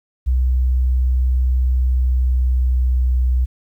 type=tone with pitch glide; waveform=sine; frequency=63.3 to 62.68 Hz; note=B1 to B1; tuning=+43 to +26 cents; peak=-13 dBFS; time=0.26-3.46 s; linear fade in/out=20 ms; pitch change=-17 cents; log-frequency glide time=1.75-3.17 s; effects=9-bit